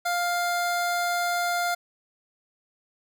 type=tone; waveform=25% pulse; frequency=701 Hz; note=F5; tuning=6 cents sharp; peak=-20 dBFS; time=0.05-1.75 s; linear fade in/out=10 ms; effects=none